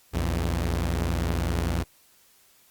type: tone pair together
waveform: sawtooth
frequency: 60.01 / 84.7 Hz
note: B1 / E2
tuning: -49 / +48 cents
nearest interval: tritone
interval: 597 cents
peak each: -23 dBFS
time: 0.13-1.84 s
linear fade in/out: 20 ms
effects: white hiss -59 dBFS RMS until 2.7 s + Opus 48 kbps